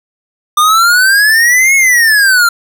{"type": "exponential two-way sweep", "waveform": "square", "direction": "up then down", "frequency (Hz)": [1197, 2200, 1370], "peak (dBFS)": -6, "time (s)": [0.57, 2.49], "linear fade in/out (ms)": 5, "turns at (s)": 1.75, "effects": []}